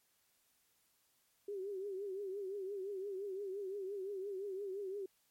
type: tone with vibrato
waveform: sine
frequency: 392 Hz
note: G4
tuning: in tune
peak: -39 dBFS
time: 1.48-5.06 s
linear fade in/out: 5 ms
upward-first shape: triangle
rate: 5.8 Hz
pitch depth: 110 cents each way
effects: white hiss -75 dBFS RMS until 5.3 s + MP3 64 kbps